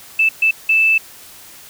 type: tone bursts at uneven times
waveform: sine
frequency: 2637 Hz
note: E7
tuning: in tune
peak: -10 dBFS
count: 3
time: 0.19-0.29 / 0.42-0.51 / 0.69-0.98 s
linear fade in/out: 5 ms
effects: white hiss -40 dBFS RMS until 1.69 s